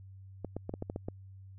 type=clicks; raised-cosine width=2 ms; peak=-23 dBFS; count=8; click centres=0.447 / 0.566 / 0.694 / 0.739 / 0.824 / 0.899 / 0.961 / 1.085 s; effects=added 96 Hz sine -48 dBFS peak until 1.58 s